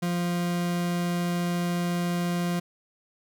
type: tone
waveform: 40% pulse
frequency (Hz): 174.61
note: F3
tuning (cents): 0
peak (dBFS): -24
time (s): 0.02-2.6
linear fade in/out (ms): 10
effects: none